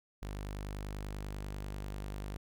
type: tone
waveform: sawtooth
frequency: 50.2 Hz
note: G1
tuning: 42 cents sharp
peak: -35 dBFS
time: 0.22-2.37 s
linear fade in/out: 5 ms
effects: none